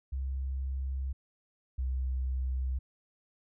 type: tone pair in turn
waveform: sine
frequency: 66.5 / 64.5 Hz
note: C2 / C2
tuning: +29 / -24 cents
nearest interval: minor second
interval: 53 cents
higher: first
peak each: -31 / -29 dBFS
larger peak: second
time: 0.12-1.13 / 1.78-2.79 s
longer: neither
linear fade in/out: 10 ms
effects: none